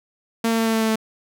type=tone with pitch steps; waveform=sawtooth; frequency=228 / 226.7 / 225.4 / 224.1 / 222.8 / 221.5 / 220.2 Hz; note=A#3 / A#3 / A3 / A3 / A3 / A3 / A3; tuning=-38 / -48 / +42 / +32 / +22 / +12 / +2 cents; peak=-14 dBFS; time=0.44-0.958 s; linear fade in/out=5 ms; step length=74 ms; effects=none